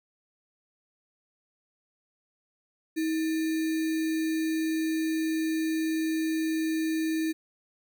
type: tone with sample-and-hold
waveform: sine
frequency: 319.2 Hz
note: D#4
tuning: 44 cents sharp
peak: -25 dBFS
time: 2.96-7.33 s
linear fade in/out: 20 ms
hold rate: 2100 Hz
effects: none